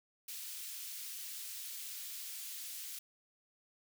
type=high-pass noise; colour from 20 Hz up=white; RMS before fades=-45 dBFS; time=0.28-2.99 s; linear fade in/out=5 ms; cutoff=2700 Hz; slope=12 dB/octave; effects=none